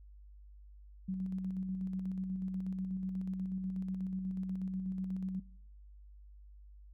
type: tone with tremolo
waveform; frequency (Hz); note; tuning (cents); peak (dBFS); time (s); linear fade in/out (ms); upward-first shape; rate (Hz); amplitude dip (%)
sine; 187.8; F#3; +26; -33; 1.08-5.4; 10; square; 8.2; 30
effects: noise-tail reverb RT60 0.7 s tail -23 dB re dry + added 50 Hz sine -52 dBFS peak until 6.93 s